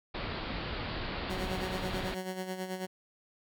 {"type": "low-pass noise", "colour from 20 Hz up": "pink", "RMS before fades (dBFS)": -37, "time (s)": [0.14, 2.15], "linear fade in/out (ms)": 10, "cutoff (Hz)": 4700, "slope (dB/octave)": 96}
{"type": "tone with tremolo", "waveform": "15% pulse", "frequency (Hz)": 186.1, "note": "F#3", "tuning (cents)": 10, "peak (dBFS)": -27, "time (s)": [1.29, 2.87], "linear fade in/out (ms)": 20, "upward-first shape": "sine", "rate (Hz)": 9.2, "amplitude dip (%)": 60}
{"effects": []}